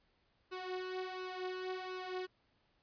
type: tone with flanger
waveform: sawtooth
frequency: 370 Hz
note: F#4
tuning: in tune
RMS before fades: -42 dBFS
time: 0.51-2.27 s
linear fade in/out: 20 ms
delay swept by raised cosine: 0.74 to 3.44 ms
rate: 1.4 Hz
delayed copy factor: +0.7
effects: pink hiss -75 dBFS RMS until 2.82 s + resampled to 11025 Hz